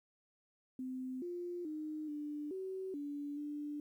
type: tone with pitch steps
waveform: sine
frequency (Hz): 257.6 / 351.6 / 307.5 / 296.2 / 378.9 / 288.6 / 294.3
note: C4 / F4 / D#4 / D4 / F#4 / D4 / D4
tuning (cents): -27 / +12 / -20 / +15 / +41 / -30 / +4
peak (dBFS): -39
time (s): 0.79-3.8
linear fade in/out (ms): 2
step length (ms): 430
effects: 12-bit